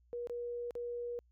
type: tone with dropouts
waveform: sine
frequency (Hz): 479.8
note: A#4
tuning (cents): +50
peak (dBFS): -37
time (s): 0.13-1.19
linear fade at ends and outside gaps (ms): 0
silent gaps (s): 0.272-0.297 / 0.708-0.753
effects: added 60 Hz sine -65 dBFS peak until 1.31 s